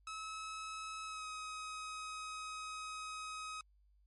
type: tone with pitch glide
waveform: sawtooth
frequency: 1290 to 1265.6 Hz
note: E6 to D#6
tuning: -38 to +29 cents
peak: -39 dBFS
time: 0.07-3.61 s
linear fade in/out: 2 ms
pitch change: -33 cents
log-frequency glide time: 1.05-1.26 s
effects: added 50 Hz sine -66 dBFS peak until 4.06 s + MP3 48 kbps